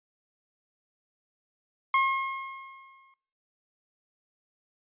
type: tone with exponential decay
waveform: 30% pulse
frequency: 1076 Hz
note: C6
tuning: 48 cents sharp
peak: -17 dBFS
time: 1.94-3.14 s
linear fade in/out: 2 ms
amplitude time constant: 260 ms
effects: noise-tail reverb RT60 0.6 s tail -22 dB re dry + resampled to 8000 Hz